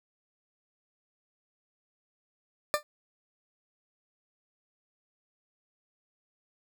20% pulse tone with exponential decay, 596 Hz, D5, 25 cents sharp, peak -15 dBFS, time 2.74-2.83 s, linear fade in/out 0 ms, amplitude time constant 19 ms, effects none

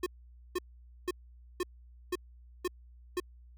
square tone bursts, 360.2 Hz, F#4, 46 cents flat, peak -30 dBFS, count 7, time 0.03-3.201 s, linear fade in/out 5 ms, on 33 ms, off 490 ms, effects added 60 Hz sine -52 dBFS peak until 3.57 s

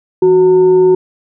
sine tone with frequency modulation, 370 Hz, F#4, in tune, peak -5 dBFS, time 0.22-0.95 s, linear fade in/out 5 ms, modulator 537 Hz, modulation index 0.27, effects none

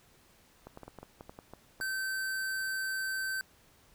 clicks, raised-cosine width 1 ms, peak -31 dBFS, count 11, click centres 0.67 / 0.774 / 0.833 / 0.88 / 0.987 / 1.03 / 1.209 / 1.295 / 1.389 / 1.536 / 1.802 s
square tone, 1545 Hz, G6, 26 cents flat, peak -33 dBFS, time 1.81-3.41 s, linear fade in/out 0 ms
effects pink hiss -63 dBFS RMS until 3.94 s

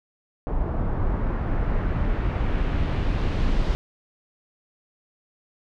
brown noise with low-pass filter sweep, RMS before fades -23 dBFS, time 0.47-3.75 s, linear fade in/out 0 ms, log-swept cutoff 950 to 4500 Hz, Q 1.1, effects none

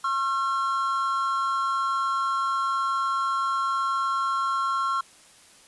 triangle tone pair together, 1081 / 1362 Hz, C#6 / F6, -44 / -44 cents, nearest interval major third, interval 400 cents, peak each -24 dBFS, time 0.04-5.01 s, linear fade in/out 5 ms, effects white hiss -53 dBFS RMS until 5.67 s + resampled to 24000 Hz

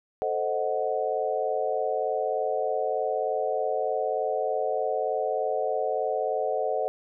sine chord, A diminished seventh, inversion none, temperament equal, 440 / 523.3 / 622.3 / 740 Hz, A4 / C5 / Eb5 / Gb5, 0 / 0 / 0 / 0 cents, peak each -30 dBFS, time 0.22-6.88 s, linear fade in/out 0 ms, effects none

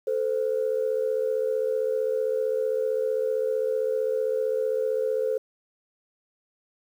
sine tone pair together, 440 / 515.5 Hz, A4 / C5, 0 / -26 cents, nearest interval minor third, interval 274 cents, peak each -25 dBFS, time 0.07-5.38 s, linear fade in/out 5 ms, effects tanh soft clip ceiling -16 dBFS + 9-bit

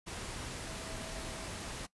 sine tone in noise, 650 Hz, E5, 24 cents flat, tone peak -50 dBFS, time 0.66-1.48 s, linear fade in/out 20 ms, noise pink, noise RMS -42 dBFS, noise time 0.06-1.87 s, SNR -11 dB, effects noise-tail reverb RT60 0.1 s tail -19 dB re dry + resampled to 24000 Hz

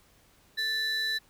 triangle tone pair together, 1760 / 3971 Hz, A6 / B7, 0 / +9 cents, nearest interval octave + major second, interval 1409 cents, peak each -27 dBFS, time 0.57-1.19 s, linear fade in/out 20 ms, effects tanh soft clip ceiling -23 dBFS + pink hiss -62 dBFS RMS until 1.29 s

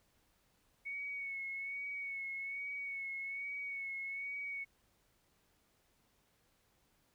sine tone with vibrato, 2217 Hz, C#7, in tune, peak -39 dBFS, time 0.85-4.65 s, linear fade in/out 20 ms, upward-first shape sine, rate 1.2 Hz, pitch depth 34 cents each way, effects pink hiss -74 dBFS RMS until 7.14 s

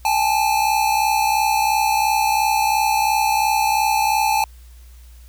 square tone pair together, 807.1 / 870 Hz, G#5 / A5, -50 / -20 cents, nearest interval minor second, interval 130 cents, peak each -21 / -18 dBFS, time 0.05-4.44 s, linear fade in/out 2 ms, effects added 60 Hz sine -40 dBFS peak until 5.28 s + white hiss -54 dBFS RMS until 5.28 s

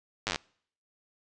slowing click train, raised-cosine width 0.2 ms, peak -12 dBFS, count 9, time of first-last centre 0.27-0.359 s, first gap 9 ms, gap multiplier 1.06, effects noise-tail reverb RT60 0.6 s tail -26 dB re dry + resampled to 22050 Hz

